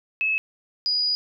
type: tone pair in turn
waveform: sine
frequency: 2592 / 4913 Hz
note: E7 / D#8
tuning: -30 / -23 cents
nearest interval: major seventh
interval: 1107 cents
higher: second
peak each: -20 dBFS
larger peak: neither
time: 0.21-0.38 / 0.86-1.15 s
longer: second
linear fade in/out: 0 ms
effects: none

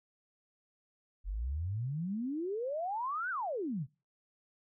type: exponential two-way sweep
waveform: sine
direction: up then down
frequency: 43.28 to 1568 to 120.3 Hz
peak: -33 dBFS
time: 1.24-3.87 s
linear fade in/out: 50 ms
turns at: 3.3 s
effects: noise-tail reverb RT60 0.3 s tail -23 dB re dry

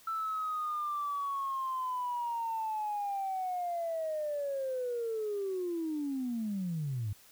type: linear sweep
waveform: sine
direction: down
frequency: 1332 to 97.3 Hz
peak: -31 dBFS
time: 0.07-7.13 s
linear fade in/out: 5 ms
effects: tanh soft clip ceiling -27 dBFS + white hiss -59 dBFS RMS until 7.31 s

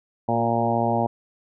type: harmonic tone with a mistuned harmonic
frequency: 116.54 Hz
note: A#2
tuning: in tune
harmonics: 1 / 2 / 3 / 4 / 5 / 6 / 7 / 8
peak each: -28 / -26 / -30 / -31 / -27 / -26 / -26 / -30 dBFS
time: 0.28-1.07 s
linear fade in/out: 10 ms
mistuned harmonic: 3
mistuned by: +19 cents
effects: none

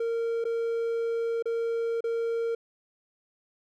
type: tone with dropouts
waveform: triangle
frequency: 461.3 Hz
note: A#4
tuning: 18 cents flat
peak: -24 dBFS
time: 0-2.55 s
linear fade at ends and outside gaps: 5 ms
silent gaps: 0.442-0.451 / 1.425-1.456 / 2.007-2.04 s
effects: none

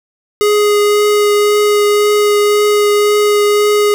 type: tone with vibrato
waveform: square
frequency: 415.3 Hz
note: G#4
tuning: in tune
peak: -9 dBFS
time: 0.41-3.94 s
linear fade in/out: 0 ms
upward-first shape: triangle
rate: 1.9 Hz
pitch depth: 10 cents each way
effects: none

